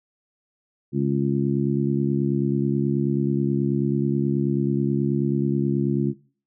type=harmonic tone; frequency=69.3 Hz; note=C#2; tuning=in tune; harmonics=2 / 3 / 4 / 5; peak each=-23 / -24 / -27 / -26 dBFS; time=0.92-6.14 s; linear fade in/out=50 ms; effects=noise-tail reverb RT60 0.4 s tail -18 dB re dry